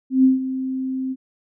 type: tone with ADSR envelope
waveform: sine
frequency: 261.6 Hz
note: C4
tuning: in tune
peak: -9 dBFS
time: 0.1-1.16 s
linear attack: 140 ms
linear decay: 150 ms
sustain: -13 dB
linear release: 44 ms
effects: none

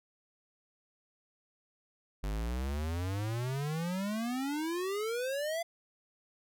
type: exponential sweep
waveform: square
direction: up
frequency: 48.39 to 689 Hz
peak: -33 dBFS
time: 2.23-5.63 s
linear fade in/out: 10 ms
effects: none

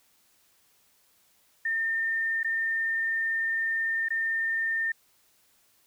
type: tone with dropouts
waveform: sine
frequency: 1811 Hz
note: A6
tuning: 49 cents sharp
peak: -25 dBFS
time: 1.65-4.92 s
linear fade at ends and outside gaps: 5 ms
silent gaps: 2.432-2.445 / 4.086-4.104 s
effects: white hiss -65 dBFS RMS until 5.86 s

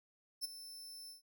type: tone with ADSR envelope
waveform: sawtooth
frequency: 5300 Hz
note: E8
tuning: 9 cents sharp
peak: -32 dBFS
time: 0.41-1.22 s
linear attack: 34 ms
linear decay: 16 ms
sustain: -14 dB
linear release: 130 ms
effects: none

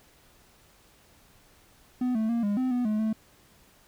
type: tone with pitch steps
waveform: triangle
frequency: 250.3 / 220 / 233.9 / 204.2 / 256.8 / 246.2 / 213.6 / 219 Hz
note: B3 / A3 / A#3 / G#3 / C4 / B3 / G#3 / A3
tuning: +23 / 0 / +6 / -29 / -32 / -5 / +49 / -8 cents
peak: -22 dBFS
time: 2.01-3.13 s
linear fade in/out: 5 ms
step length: 140 ms
effects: pink hiss -59 dBFS RMS until 3.87 s

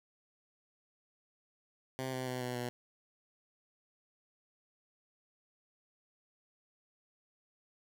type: tone with pitch steps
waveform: 10% pulse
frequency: 130.81 / 128.64 / 126.5 / 124.4 / 122.33 Hz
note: C3 / C3 / B2 / B2 / B2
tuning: 0 / -29 / +42 / +13 / -16 cents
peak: -28 dBFS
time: 1.99-2.69 s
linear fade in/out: 0 ms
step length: 140 ms
effects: none

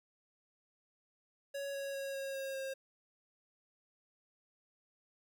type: tone with pitch steps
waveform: square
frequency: 558 / 553.5 / 549 / 544.6 / 540.2 / 535.9 Hz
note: C#5 / C#5 / C#5 / C#5 / C#5 / C5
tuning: +11 / -3 / -17 / -31 / -45 / +41 cents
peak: -39 dBFS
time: 1.54-2.74 s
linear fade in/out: 10 ms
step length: 200 ms
effects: none

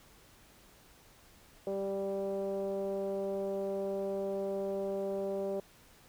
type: tone with low-pass filter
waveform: 10% pulse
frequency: 196 Hz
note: G3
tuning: in tune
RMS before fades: -35 dBFS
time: 1.67-5.6 s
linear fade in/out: 2 ms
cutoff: 500 Hz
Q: 8.5
effects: pink hiss -60 dBFS RMS until 6.08 s

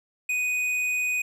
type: tone with tanh clipping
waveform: sine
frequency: 2489 Hz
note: D#7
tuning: in tune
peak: -25 dBFS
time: 0.29-1.22 s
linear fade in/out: 5 ms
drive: 10 dB
effects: none

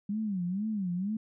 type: tone with vibrato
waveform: sine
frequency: 196 Hz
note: G3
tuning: in tune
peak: -29 dBFS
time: 0.09-1.17 s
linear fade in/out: 5 ms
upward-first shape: sine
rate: 2.1 Hz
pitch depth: 200 cents each way
effects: none

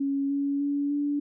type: tone with pitch steps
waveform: sine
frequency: 277.2 / 281.1 / 285 / 289 Hz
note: C#4 / C#4 / C#4 / D4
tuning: 0 / +24 / +48 / -28 cents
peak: -24 dBFS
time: 0-1.2 s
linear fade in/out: 10 ms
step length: 300 ms
effects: none

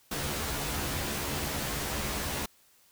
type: noise with comb filter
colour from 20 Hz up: pink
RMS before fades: -33 dBFS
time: 0.11-2.46 s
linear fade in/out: 5 ms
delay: 14 ms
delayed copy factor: +0.75
effects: white hiss -63 dBFS RMS until 2.91 s

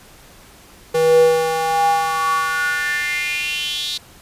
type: tone with high-pass filter sweep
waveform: square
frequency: 161.2 Hz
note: E3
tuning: 38 cents flat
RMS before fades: -18 dBFS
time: 0.94-3.98 s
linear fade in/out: 10 ms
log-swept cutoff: 400 to 3900 Hz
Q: 6.6
effects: pink hiss -45 dBFS RMS until 4.21 s + resampled to 32000 Hz

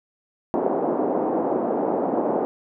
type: band-pass noise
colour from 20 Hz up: pink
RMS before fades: -23 dBFS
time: 0.54-2.45 s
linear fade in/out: 0 ms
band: 260 to 790 Hz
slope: 24 dB/octave
effects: none

